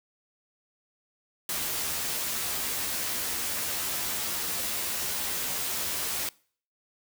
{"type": "noise with comb filter", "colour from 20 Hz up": "white", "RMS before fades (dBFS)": -31, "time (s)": [1.49, 6.29], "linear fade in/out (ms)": 2, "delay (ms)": 13, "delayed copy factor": 0.65, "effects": ["noise-tail reverb RT60 0.5 s tail -24 dB re dry"]}